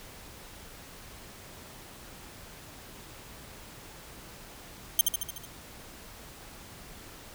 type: tone with echo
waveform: 5% pulse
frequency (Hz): 3162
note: G7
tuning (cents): +14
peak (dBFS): -9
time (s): 4.99-5.01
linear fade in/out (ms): 2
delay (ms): 74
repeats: 6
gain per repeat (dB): -4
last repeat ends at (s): 5.454
effects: pink hiss -48 dBFS RMS until 7.34 s